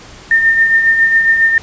sine tone with tremolo, 1812 Hz, A#6, 50 cents flat, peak -5 dBFS, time 0.31-1.58 s, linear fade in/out 2 ms, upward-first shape triangle, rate 7.3 Hz, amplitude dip 55%, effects pink hiss -36 dBFS RMS until 1.62 s + resampled to 16000 Hz

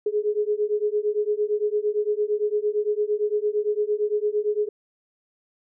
sine beating tone pair, 415.3 / 424.1 Hz, G#4 / G#4, 0 / +36 cents, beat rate 8.8 Hz, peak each -24 dBFS, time 0.06-4.69 s, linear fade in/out 5 ms, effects none

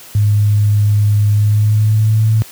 sine tone with pitch glide, 104 to 110.18 Hz, G#2 to A2, +3 to +3 cents, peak -8 dBFS, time 0.15-2.42 s, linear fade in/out 0 ms, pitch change +100 cents, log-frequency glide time 1.32-2.28 s, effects white hiss -37 dBFS RMS until 2.51 s + high-pass 60 Hz 12 dB/octave

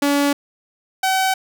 sawtooth tone pair in turn, 284.9 / 760.6 Hz, C#4 / F#5, +48 / +48 cents, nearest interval octave + perfect fourth, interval 1700 cents, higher second, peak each -11 / -12 dBFS, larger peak first, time 0.02-0.33 / 1.03-1.34 s, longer neither, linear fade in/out 5 ms, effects none

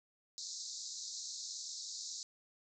white band-pass noise, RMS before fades -45 dBFS, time 0.38-2.23 s, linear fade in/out 0 ms, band 3900 to 7300 Hz, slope 96 dB/octave, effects none

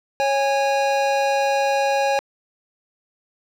square tone pair together, 551.2 / 821 Hz, C#5 / G#5, -10 / -20 cents, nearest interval perfect fifth, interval 690 cents, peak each -21 dBFS, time 0.2-2.19 s, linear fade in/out 0 ms, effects low-pass 5000 Hz 12 dB/octave + 7-bit

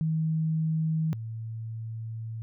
sine tone pair in turn, 159.1 / 112.5 Hz, D#3 / A2, +39 / +39 cents, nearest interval tritone, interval 600 cents, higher first, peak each -24 / -33 dBFS, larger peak first, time 0.01-1.13 / 1.13-2.42 s, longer second, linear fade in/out 0 ms, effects none

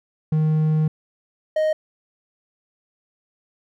triangle tone pair in turn, 155.56 / 622.2 Hz, D#3 / D#5, 0 / 0 cents, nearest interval 2 octaves, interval 2400 cents, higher second, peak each -14 / -15 dBFS, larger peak first, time 0.32-0.88 / 1.56-1.73 s, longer first, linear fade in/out 5 ms, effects none

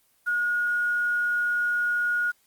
sine tone with quantisation, 1442 Hz, F#6, 45 cents flat, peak -22 dBFS, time 0.26-2.32 s, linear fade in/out 20 ms, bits 8, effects white hiss -65 dBFS RMS until 2.46 s + Opus 24 kbps

